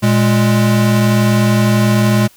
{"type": "tone pair together", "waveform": "square", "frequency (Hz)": [116.8, 207.7], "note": ["A#2", "G#3"], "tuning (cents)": [4, 0], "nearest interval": "minor seventh", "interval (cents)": 996, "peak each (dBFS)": -13, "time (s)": [0.02, 2.28], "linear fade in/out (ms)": 20, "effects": ["white hiss -47 dBFS RMS until 2.36 s"]}